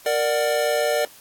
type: chord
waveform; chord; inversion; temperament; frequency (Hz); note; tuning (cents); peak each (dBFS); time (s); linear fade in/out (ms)
square; Bb augmented; none; equal with one note detuned; 466.2 / 592.4 / 740; Bb4 / D5 / F#5; 0 / +15 / 0; -25 / -22 / -28; 0.06-1.05; 2
effects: white hiss -48 dBFS RMS until 1.2 s + AAC 64 kbps